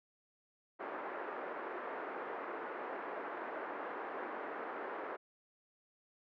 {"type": "band-pass noise", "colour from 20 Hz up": "pink", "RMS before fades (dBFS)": -43, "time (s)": [0.79, 5.17], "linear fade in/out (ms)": 20, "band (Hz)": [350, 1700], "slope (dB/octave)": 24, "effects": []}